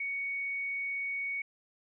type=tone; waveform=sine; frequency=2231 Hz; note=C#7; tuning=11 cents sharp; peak=-32 dBFS; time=0-1.42 s; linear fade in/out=5 ms; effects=none